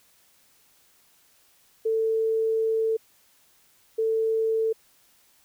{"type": "tone bursts at uneven times", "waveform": "sine", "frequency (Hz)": 445.3, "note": "A4", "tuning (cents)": 21, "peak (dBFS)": -21, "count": 2, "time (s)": [[1.85, 2.97], [3.98, 4.73]], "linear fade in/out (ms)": 10, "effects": ["white hiss -61 dBFS RMS until 5.44 s"]}